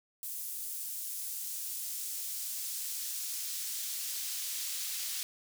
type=noise with high-pass filter sweep; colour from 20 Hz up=pink; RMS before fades=-38 dBFS; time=0.23-5.23 s; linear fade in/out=0 ms; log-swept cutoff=9800 to 3900 Hz; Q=0.71; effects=none